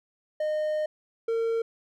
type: tone pair in turn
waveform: triangle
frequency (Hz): 613 / 456.4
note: D#5 / A#4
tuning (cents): -26 / -37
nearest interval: perfect fourth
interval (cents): 511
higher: first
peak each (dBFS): -23 / -22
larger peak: second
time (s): 0.4-0.86 / 1.28-1.62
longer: first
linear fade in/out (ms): 5
effects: none